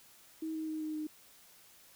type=tone with pitch steps; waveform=sine; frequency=318.5 / 315.6 / 312.7 / 309.8 / 306.9 Hz; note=D#4 / D#4 / D#4 / D#4 / D#4; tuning=+41 / +25 / +9 / -7 / -24 cents; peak=-35 dBFS; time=0.42-1.07 s; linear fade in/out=5 ms; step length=130 ms; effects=white hiss -60 dBFS RMS until 1.95 s